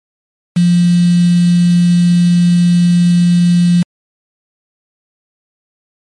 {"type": "tone with quantisation", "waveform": "sine", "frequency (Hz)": 174.61, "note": "F3", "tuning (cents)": 0, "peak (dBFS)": -6, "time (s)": [0.56, 3.83], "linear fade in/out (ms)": 10, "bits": 4, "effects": ["MP3 48 kbps"]}